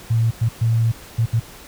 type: tone bursts at uneven times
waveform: sine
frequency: 114.2 Hz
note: A#2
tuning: 35 cents flat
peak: -14 dBFS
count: 5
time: 0.1-0.31 / 0.41-0.49 / 0.61-0.92 / 1.18-1.26 / 1.33-1.4 s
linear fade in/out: 10 ms
effects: pink hiss -41 dBFS RMS until 1.67 s